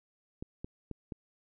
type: clicks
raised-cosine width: 3 ms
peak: -26 dBFS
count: 4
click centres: 0.425 / 0.645 / 0.913 / 1.122 s
effects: none